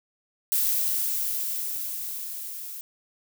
violet noise with level ramp, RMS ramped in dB -23 to -38 dBFS, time 0.52-2.81 s, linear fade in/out 0 ms, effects none

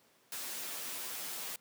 white noise with comb filter, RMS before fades -41 dBFS, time 0.32-1.56 s, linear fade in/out 2 ms, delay 9.4 ms, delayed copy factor -0.8, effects pink hiss -67 dBFS RMS until 1.6 s + high-pass 200 Hz 12 dB/octave

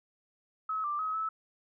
sine tone with pitch steps, 1286 / 1180 / 1274 / 1304 Hz, E6 / D6 / D#6 / E6, -43 / +8 / +41 / -19 cents, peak -30 dBFS, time 0.69-1.29 s, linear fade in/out 5 ms, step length 150 ms, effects none

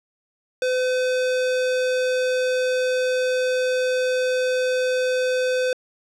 square tone, 508 Hz, B4, 49 cents sharp, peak -20 dBFS, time 0.62-5.73 s, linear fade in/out 2 ms, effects low-pass 7000 Hz 12 dB/octave

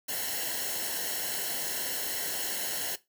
white noise with comb filter, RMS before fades -33 dBFS, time 0.08-2.96 s, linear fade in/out 10 ms, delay 0.83 ms, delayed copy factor -0.75, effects noise-tail reverb RT60 0.2 s tail -17 dB re dry

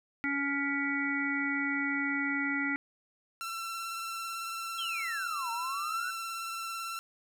harmonic tone, 280.9 Hz, C#4, 23 cents sharp, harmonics 1 / 3 / 5 / 7 / 8, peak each -33 / -44 / -36 / -33 / -37 dBFS, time 0.24-2.76 s, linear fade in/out 0 ms
sawtooth tone with vibrato, 1347 Hz, E6, 37 cents sharp, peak -32 dBFS, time 3.41-6.99 s, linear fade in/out 0 ms, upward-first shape sine, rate 18 Hz, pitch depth 19 cents each way
sine exponential two-way sweep, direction down then up, 3322 to 911 to 1518 Hz, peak -34 dBFS, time 4.78-6.11 s, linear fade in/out 10 ms, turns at 5.51 s
effects none

